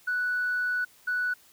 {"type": "tone pair in turn", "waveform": "sine", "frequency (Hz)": [1480, 1480], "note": ["F#6", "F#6"], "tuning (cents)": [0, 0], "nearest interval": "unison", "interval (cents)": 0, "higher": "neither", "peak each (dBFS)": -24, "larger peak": "neither", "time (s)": [[0.07, 0.85], [1.07, 1.34]], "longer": "first", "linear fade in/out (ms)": 10, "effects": ["tanh soft clip ceiling -21 dBFS", "white hiss -58 dBFS RMS until 1.52 s"]}